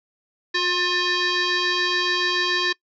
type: tone with frequency modulation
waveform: sine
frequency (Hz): 1070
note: C6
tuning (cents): +38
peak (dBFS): -19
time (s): 0.54-2.73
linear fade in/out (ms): 10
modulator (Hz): 711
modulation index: 5.2
effects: noise-tail reverb RT60 0.1 s tail -22 dB re dry